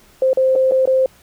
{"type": "tone with dropouts", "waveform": "sine", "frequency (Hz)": 523.3, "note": "C5", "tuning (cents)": 0, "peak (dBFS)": -11, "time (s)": [0.22, 1.06], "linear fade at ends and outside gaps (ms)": 2, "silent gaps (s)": [[0.332, 0.372], [0.554, 0.559], [0.712, 0.719], [0.856, 0.874]], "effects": ["pink hiss -50 dBFS RMS until 1.22 s"]}